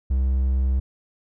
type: tone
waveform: triangle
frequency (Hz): 65.41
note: C2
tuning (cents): 0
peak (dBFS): -16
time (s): 0.1-0.8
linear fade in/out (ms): 10
effects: none